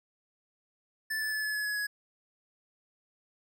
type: tone with pitch steps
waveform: square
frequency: 1754 / 1740.9 / 1727.9 / 1714.9 / 1702.1 / 1689.4 / 1676.7 Hz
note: A6 / A6 / A6 / A6 / G#6 / G#6 / G#6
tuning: -6 / -19 / -32 / -45 / +42 / +29 / +16 cents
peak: -31 dBFS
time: 1.1-1.87 s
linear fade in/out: 10 ms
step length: 110 ms
effects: none